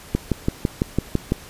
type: click train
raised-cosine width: 3 ms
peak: -5 dBFS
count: 8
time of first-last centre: 0.15-1.321 s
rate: 5.98 Hz
effects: pink hiss -42 dBFS RMS until 1.49 s + resampled to 32000 Hz